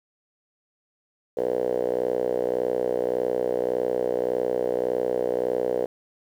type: tone with band-pass filter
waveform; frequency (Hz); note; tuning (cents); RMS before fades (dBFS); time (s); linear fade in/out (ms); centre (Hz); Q
5% pulse; 61.74; B1; 0; -25; 1.37-5.86; 5; 480; 5.4
effects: 9-bit